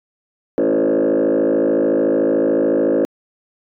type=tone with frequency modulation; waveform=sine; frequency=412.8 Hz; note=G#4; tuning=10 cents flat; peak=-11 dBFS; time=0.58-3.05 s; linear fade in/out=0 ms; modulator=53.7 Hz; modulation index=2.9; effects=tanh soft clip ceiling -11 dBFS